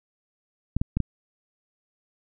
clicks, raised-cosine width 5 ms, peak -11 dBFS, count 4, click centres 0.766 / 0.815 / 0.97 / 1.003 s, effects none

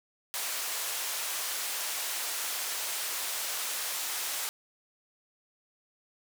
white band-pass noise, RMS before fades -34 dBFS, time 0.34-4.49 s, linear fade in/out 0 ms, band 590 to 14000 Hz, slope 12 dB/octave, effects none

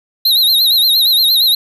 square tone with vibrato, 3951 Hz, B7, in tune, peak -9 dBFS, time 0.25-1.55 s, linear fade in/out 5 ms, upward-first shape sine, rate 8.6 Hz, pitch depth 110 cents each way, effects none

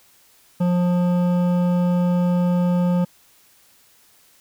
triangle tone with hard clipping, 177.2 Hz, F3, 25 cents sharp, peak -18 dBFS, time 0.6-3.05 s, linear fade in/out 10 ms, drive 15 dB, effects white hiss -55 dBFS RMS until 4.4 s

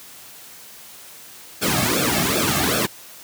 pink noise with flanger, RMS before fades -20 dBFS, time 1.61-2.87 s, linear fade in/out 20 ms, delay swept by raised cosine 1 to 2.1 ms, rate 2.6 Hz, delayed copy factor -1, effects white hiss -42 dBFS RMS until 3.23 s + high-pass 80 Hz 12 dB/octave

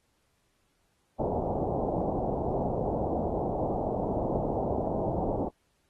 white low-pass noise, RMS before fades -30 dBFS, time 1.19-5.49 s, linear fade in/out 10 ms, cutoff 800 Hz, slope 48 dB/octave, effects pink hiss -73 dBFS RMS until 5.89 s + AAC 32 kbps

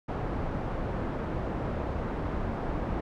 pink low-pass noise, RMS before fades -32 dBFS, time 0.08-3.01 s, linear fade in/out 10 ms, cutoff 990 Hz, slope 12 dB/octave, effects none

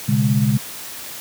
sine tone cluster, 122.2 / 139.3 / 207 Hz, B2 / C#3 / G#3, -18 / +9 / -5 cents, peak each -18 dBFS, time 0.08-0.58 s, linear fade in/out 10 ms, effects white hiss -33 dBFS RMS until 1.2 s + high-pass 80 Hz 12 dB/octave

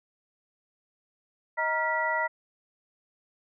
sine tone cluster, 629 / 941 / 1394 / 1951 Hz, D#5 / A#5 / F6 / B6, +19 / +16 / -4 / -22 cents, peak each -32 / -29 / -33 / -29 dBFS, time 1.57-2.28 s, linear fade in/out 20 ms, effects none

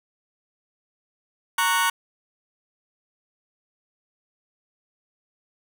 sawtooth chord, F# major, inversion first, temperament just, 925 / 1110 / 1480 Hz, A#5 / C#6 / F#6, -14 / +2 / 0 cents, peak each -20 dBFS, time 1.58-1.9 s, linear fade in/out 5 ms, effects none

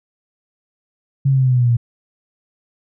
sine exponential sweep, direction down, 138.59 to 116.54 Hz, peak -11 dBFS, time 1.25-1.77 s, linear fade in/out 10 ms, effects none

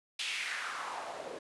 white noise with band-pass filter sweep, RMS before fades -39 dBFS, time 0.19-1.39 s, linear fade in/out 5 ms, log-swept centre 3200 to 440 Hz, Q 2.7, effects resampled to 24000 Hz

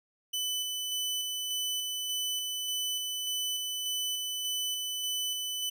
sawtooth tone with tremolo, 3000 Hz, F#7, 23 cents sharp, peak -27 dBFS, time 0.33-5.7 s, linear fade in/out 10 ms, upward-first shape square, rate 1.7 Hz, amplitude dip 25%, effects none

